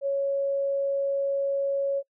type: tone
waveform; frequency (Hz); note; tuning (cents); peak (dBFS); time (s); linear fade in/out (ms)
sine; 554.4; C#5; 0; -23; 0.01-2.03; 50
effects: noise-tail reverb RT60 0.1 s tail -24 dB re dry